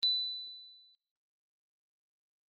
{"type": "tone with exponential decay", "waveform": "sine", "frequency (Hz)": 3988, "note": "B7", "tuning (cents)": 16, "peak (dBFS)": -24, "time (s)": [0.03, 0.95], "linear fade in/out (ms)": 0, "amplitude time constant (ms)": 200, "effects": ["noise-tail reverb RT60 0.9 s tail -23 dB re dry", "Opus 24 kbps"]}